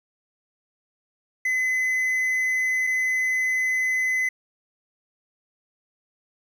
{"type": "tone pair in turn", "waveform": "triangle", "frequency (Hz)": [2028, 2028], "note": ["B6", "B6"], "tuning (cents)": [45, 45], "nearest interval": "unison", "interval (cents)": 0, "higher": "neither", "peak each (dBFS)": -19, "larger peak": "neither", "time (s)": [[1.45, 2.87], [2.87, 4.29]], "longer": "neither", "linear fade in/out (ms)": 5, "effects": ["9-bit"]}